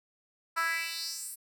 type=tone with high-pass filter sweep; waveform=10% pulse; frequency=330 Hz; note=E4; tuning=2 cents sharp; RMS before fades=-34 dBFS; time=0.56-1.36 s; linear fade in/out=20 ms; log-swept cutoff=1200 to 11000 Hz; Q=3.3; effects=none